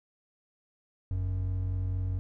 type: tone pair together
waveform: triangle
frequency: 48.67 / 93 Hz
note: G1 / F#2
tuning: -12 / +9 cents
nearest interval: major seventh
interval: 1121 cents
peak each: -33 / -27 dBFS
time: 1.11-2.19 s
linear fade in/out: 0 ms
effects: none